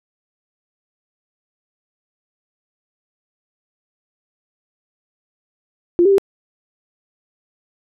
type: tone with pitch steps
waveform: sine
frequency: 347.8 / 396.1 / 391.8 Hz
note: F4 / G4 / G4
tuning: -7 / +18 / -1 cents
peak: -9 dBFS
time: 5.99-6.182 s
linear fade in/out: 0 ms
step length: 64 ms
effects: none